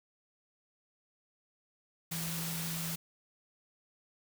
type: tone in noise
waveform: sine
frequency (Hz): 165.3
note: E3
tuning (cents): +5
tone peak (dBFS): -38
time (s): 2.11-2.96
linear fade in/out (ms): 10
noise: white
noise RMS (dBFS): -39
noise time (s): 2.11-2.96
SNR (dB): -2
effects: none